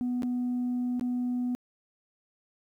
sine tone with dropouts, 246.9 Hz, B3, in tune, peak -25 dBFS, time 0.01-1.55 s, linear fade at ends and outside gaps 0 ms, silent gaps 0.222-0.232 / 0.996-1.011 s, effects tanh soft clip ceiling -25 dBFS + 11-bit

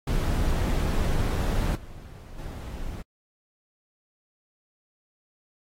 brown noise with level steps, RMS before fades -24 / -42 / -35 dBFS, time 0.07-3.02 s, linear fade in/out 5 ms, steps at 1.75 / 2.38 s, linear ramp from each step 5 ms, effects AAC 48 kbps

